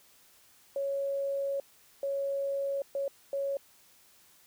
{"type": "tone bursts at uneven times", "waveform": "sine", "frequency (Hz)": 554.4, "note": "C#5", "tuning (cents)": 0, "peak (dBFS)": -29, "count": 4, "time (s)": [[0.76, 1.6], [2.03, 2.82], [2.95, 3.08], [3.33, 3.57]], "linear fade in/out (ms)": 2, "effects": ["white hiss -61 dBFS RMS until 4.46 s"]}